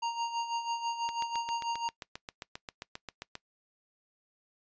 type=tone with tremolo; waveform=square; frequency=932.3 Hz; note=A#5; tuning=in tune; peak=-30 dBFS; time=0.02-1.89 s; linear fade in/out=10 ms; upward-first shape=sine; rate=6.1 Hz; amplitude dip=65%
type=click train; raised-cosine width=0.2 ms; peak=-22 dBFS; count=18; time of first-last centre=1.09-3.354 s; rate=7.51 Hz
effects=noise-tail reverb RT60 0.1 s tail -21 dB re dry + resampled to 16000 Hz